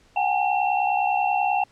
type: tone cluster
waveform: sine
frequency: 737 / 807 / 866 / 2709 Hz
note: F#5 / G#5 / A5 / E7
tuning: -7 / -50 / -28 / +47 cents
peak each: -24 / -22 / -30 / -29 dBFS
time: 0.16-1.64 s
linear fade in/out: 5 ms
effects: pink hiss -58 dBFS RMS until 1.71 s + low-pass 7000 Hz 12 dB/octave